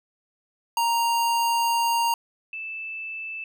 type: tone pair in turn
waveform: square / sine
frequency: 932.3 / 2637 Hz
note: A#5 / E7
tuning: 0 / 0 cents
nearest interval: octave + tritone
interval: 1800 cents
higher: second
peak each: -21 / -31 dBFS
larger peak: first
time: 0.77-2.14 / 2.53-3.44 s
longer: first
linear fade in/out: 2 ms
effects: none